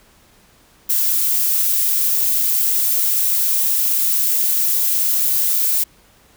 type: noise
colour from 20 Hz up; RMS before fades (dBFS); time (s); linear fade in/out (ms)
violet; -17; 0.89-5.84; 10
effects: pink hiss -52 dBFS RMS until 6.36 s